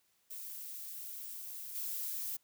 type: noise with level steps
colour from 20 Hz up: violet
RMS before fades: -45 / -39 dBFS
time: 0.3-2.37 s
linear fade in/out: 10 ms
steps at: 1.75 s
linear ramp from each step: 5 ms
effects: white hiss -74 dBFS RMS until 2.43 s + high-pass 60 Hz 12 dB/octave